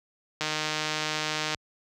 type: click train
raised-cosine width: 0.2 ms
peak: -11 dBFS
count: 176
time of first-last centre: 0.41-1.546 s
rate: 154 Hz
effects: high-pass 60 Hz 12 dB/octave